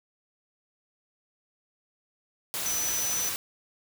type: tone in noise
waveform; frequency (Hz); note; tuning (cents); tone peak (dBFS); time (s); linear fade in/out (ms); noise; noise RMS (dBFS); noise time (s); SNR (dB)
sine; 5990; F#8; +20; -28; 2.66-3.29; 0; white; -32; 2.54-3.36; +1
effects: none